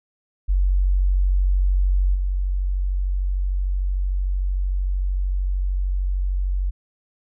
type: tone with level steps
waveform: sine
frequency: 46.62 Hz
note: F#1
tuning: 14 cents sharp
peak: -15 / -19 dBFS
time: 0.48-6.71 s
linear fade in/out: 20 ms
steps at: 2.14 s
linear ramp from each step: 20 ms
effects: none